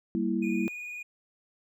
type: chord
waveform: sine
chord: E diminished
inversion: first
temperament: equal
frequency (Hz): 196 / 233.1 / 329.6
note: G3 / Bb3 / E4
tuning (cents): 0 / 0 / 0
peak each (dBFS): -30 / -30 / -30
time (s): 0.15-0.68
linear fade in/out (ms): 0
type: tone with vibrato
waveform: triangle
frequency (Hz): 2455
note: D#7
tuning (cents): -24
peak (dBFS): -35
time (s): 0.42-1.03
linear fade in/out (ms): 10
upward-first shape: sine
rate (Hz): 20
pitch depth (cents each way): 26
effects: none